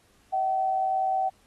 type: tone pair together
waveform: sine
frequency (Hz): 643 / 761.4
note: E5 / F#5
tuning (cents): -43 / +49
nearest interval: minor third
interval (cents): 292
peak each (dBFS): -34 / -23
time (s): 0.32-1.3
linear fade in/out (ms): 20
effects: pink hiss -63 dBFS RMS until 1.46 s + AAC 32 kbps